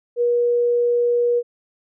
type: tone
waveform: sine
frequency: 480 Hz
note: B4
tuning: 49 cents flat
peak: -15 dBFS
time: 0.16-1.43 s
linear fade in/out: 50 ms
effects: none